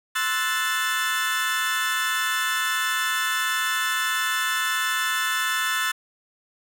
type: chord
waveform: 30% pulse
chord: F# half-diminished seventh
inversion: second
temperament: equal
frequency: 1046.5 / 1318.5 / 1480 / 1760 Hz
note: C6 / E6 / F#6 / A6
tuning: 0 / 0 / 0 / 0 cents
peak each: -29 / -26 / -26 / -23 dBFS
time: 0.15-5.92 s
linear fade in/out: 10 ms
effects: none